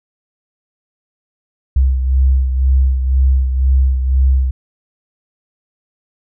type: beating tone pair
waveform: sine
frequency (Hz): 65.41 / 67.41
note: C2 / C#2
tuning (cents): 0 / -48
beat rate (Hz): 2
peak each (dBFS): -10 / -19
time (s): 1.76-4.51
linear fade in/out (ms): 5
effects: none